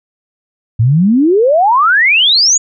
sine exponential sweep, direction up, 105.8 to 7040 Hz, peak -6 dBFS, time 0.79-2.58 s, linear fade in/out 10 ms, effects none

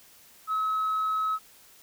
sine tone, 1285 Hz, E6, 45 cents flat, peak -23 dBFS, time 0.47-1.39 s, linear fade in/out 50 ms, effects tanh soft clip ceiling -22 dBFS + white hiss -55 dBFS RMS until 1.82 s

